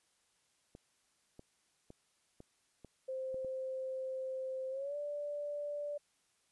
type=clicks; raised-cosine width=2 ms; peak=-38 dBFS; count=7; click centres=0.751 / 1.394 / 1.904 / 2.404 / 2.847 / 3.344 / 3.447 s
type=tone with pitch glide; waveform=sine; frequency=523.3 to 584 Hz; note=C5 to D5; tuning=0 to -10 cents; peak=-37 dBFS; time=3.08-5.98 s; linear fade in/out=10 ms; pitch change=+190 cents; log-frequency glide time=4.7-4.96 s
effects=white hiss -75 dBFS RMS until 6.51 s + resampled to 24000 Hz